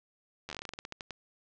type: slowing click train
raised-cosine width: 0.2 ms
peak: -22 dBFS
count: 16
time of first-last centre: 0.49-1.107 s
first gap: 11 ms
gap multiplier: 1.17
effects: low-pass 7000 Hz 12 dB/octave